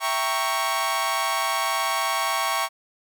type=chord; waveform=sawtooth; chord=E diminished seventh; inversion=none; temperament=equal with one note detuned; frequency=661.9 / 784 / 932.3 / 1108.7 Hz; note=E5 / G5 / Bb5 / Db6; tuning=+7 / 0 / 0 / 0 cents; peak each=-27 / -26 / -26 / -21 dBFS; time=0-2.69 s; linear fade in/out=50 ms; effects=none

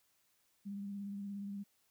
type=tone with vibrato; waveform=sine; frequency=200.4 Hz; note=G3; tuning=38 cents sharp; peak=-40 dBFS; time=0.65-1.64 s; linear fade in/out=20 ms; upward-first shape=sine; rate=17 Hz; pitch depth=24 cents each way; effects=white hiss -75 dBFS RMS until 1.9 s

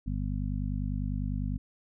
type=harmonic tone; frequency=50 Hz; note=G1; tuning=35 cents sharp; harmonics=1 / 2 / 3 / 4 / 5; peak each=-32 / -35 / -37 / -38 / -39 dBFS; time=0.06-1.58 s; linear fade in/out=10 ms; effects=none

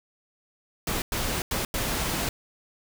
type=noise bursts at uneven times; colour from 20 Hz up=pink; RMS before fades=-28 dBFS; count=4; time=0.87-1.02 / 1.12-1.42 / 1.51-1.65 / 1.74-2.29 s; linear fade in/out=2 ms; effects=none

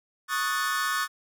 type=chord; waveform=45% pulse; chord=D# half-diminished seventh; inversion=third; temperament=equal; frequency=1108.7 / 1244.5 / 1480 / 1760 Hz; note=C#6 / D#6 / F#6 / A6; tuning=0 / 0 / 0 / 0 cents; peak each=-31 dBFS; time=0.28-1.08 s; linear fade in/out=50 ms; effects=none

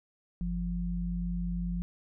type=tone pair together; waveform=sine; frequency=49 / 174.61 Hz; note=G1 / F3; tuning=0 / 0 cents; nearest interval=octave + minor seventh; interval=2200 cents; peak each=-33 / -32 dBFS; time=0.41-1.82 s; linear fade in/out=0 ms; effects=none

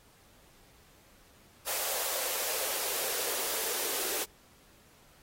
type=noise with high-pass filter sweep; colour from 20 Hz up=white; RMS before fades=-33 dBFS; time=1.66-4.25 s; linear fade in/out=20 ms; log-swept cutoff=570 to 380 Hz; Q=3.1; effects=pink hiss -61 dBFS RMS until 5.22 s + AAC 48 kbps

